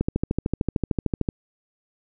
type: click train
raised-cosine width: 3 ms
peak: -9 dBFS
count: 18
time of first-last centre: 0.01-1.288 s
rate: 13.3 Hz
effects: none